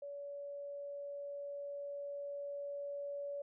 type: tone with level ramp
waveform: sine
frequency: 569 Hz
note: C#5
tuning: 45 cents sharp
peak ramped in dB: -43 to -39 dBFS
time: 0.02-3.42 s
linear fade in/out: 5 ms
effects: none